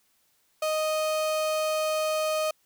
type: tone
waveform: 35% pulse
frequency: 622.3 Hz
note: D#5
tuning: in tune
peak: -23 dBFS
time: 0.62-2.51 s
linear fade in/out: 5 ms
effects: white hiss -68 dBFS RMS until 2.65 s